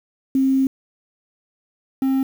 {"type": "tone pair in turn", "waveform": ["sine", "triangle"], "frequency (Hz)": [266.8, 266.8], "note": ["C4", "C4"], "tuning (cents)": [34, 34], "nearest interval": "unison", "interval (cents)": 0, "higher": "neither", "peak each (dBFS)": -14, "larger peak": "neither", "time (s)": [[0.35, 0.67], [2.02, 2.23]], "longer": "first", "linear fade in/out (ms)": 2, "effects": ["7-bit"]}